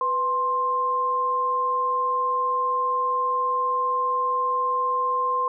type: tone pair together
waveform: sine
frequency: 496.7 / 1052.5 Hz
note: B4 / C6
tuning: +10 / +10 cents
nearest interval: octave + minor second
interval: 1300 cents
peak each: -30 / -21 dBFS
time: 0.01-5.48 s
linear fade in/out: 2 ms
effects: none